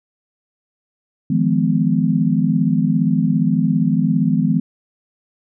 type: chord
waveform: sine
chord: F half-diminished seventh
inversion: third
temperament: just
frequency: 157.15 / 174.61 / 209.5 / 251.4 Hz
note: Eb3 / F3 / Ab3 / Cb4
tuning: +18 / 0 / +15 / +31 cents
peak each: -19 dBFS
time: 1.3-4.6 s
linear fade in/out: 5 ms
effects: none